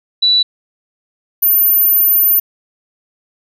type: tone pair in turn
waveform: sine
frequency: 3951 / 13487 Hz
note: B7 / G#9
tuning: 0 / +26 cents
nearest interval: octave + major sixth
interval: 2126 cents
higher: second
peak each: -8 / -8 dBFS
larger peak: neither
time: 0.22-0.43 / 1.42-2.4 s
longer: second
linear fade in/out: 10 ms
effects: none